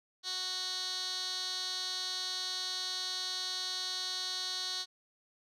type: tone with band-pass filter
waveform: 15% pulse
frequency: 370 Hz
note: F#4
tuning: in tune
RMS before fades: -37 dBFS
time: 0.23-4.86 s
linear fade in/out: 50 ms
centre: 4500 Hz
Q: 5.3
effects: none